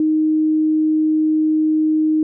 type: tone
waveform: sine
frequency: 311.1 Hz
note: D#4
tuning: in tune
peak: -13 dBFS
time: 0-2.23 s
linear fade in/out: 2 ms
effects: none